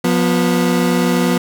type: tone pair together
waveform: 30% pulse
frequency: 177.4 / 245.7 Hz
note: F3 / B3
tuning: +27 / -9 cents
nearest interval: tritone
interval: 564 cents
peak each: -13 dBFS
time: 0.04-1.38 s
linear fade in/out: 5 ms
effects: none